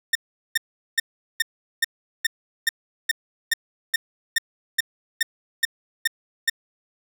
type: tone bursts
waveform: sawtooth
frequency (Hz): 1821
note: A#6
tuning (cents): -41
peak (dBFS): -13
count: 16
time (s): 0.13-6.498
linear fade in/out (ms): 5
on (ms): 23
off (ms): 400
effects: none